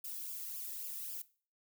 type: noise with flanger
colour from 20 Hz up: violet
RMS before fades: -43 dBFS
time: 0.04-1.22 s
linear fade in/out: 5 ms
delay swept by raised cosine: 0.49 to 1.37 ms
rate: 3.7 Hz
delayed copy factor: -0.8
effects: noise-tail reverb RT60 0.4 s tail -18 dB re dry